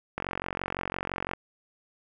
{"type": "click train", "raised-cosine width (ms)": 0.5, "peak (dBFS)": -15, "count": 54, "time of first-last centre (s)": [0.18, 1.335], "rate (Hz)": 45.9, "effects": []}